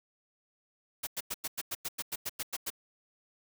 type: noise bursts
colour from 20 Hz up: white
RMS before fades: -35 dBFS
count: 13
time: 1.03-2.703 s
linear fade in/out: 10 ms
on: 41 ms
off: 95 ms
effects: none